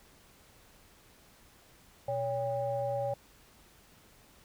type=tone cluster; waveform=sine; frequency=121.9 / 563 / 799 Hz; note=B2 / C#5 / G5; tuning=-22 / +27 / +33 cents; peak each=-39 / -31 / -36 dBFS; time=2.08-3.14 s; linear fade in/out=5 ms; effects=tanh soft clip ceiling -21 dBFS + pink hiss -60 dBFS RMS until 4.44 s